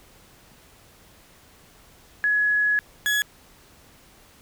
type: tone pair in turn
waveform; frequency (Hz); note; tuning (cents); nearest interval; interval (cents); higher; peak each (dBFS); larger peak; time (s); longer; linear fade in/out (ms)
sine / 35% pulse; 1686 / 1686; G#6 / G#6; +26 / +26; unison; 0; neither; -18; neither; 2.24-2.79 / 3.06-3.22; first; 0
effects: pink hiss -53 dBFS RMS until 4.41 s